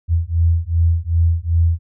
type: beating tone pair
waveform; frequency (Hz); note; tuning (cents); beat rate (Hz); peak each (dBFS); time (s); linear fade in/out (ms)
sine; 82.41 / 85.01; E2 / F2; 0 / -46; 2.6; -16; 0.08-1.79; 50
effects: none